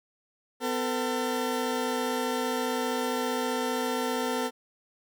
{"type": "tone pair together", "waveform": "20% pulse", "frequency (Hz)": [252.7, 450.2], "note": ["B3", "A4"], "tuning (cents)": [40, 40], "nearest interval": "minor seventh", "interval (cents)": 1000, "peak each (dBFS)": -25, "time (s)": [0.6, 4.51], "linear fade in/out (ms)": 50, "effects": []}